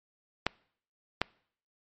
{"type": "clicks", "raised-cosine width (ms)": 0.3, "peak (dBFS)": -9, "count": 2, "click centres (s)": [0.466, 1.216], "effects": ["noise-tail reverb RT60 0.6 s tail -25 dB re dry", "MP3 32 kbps"]}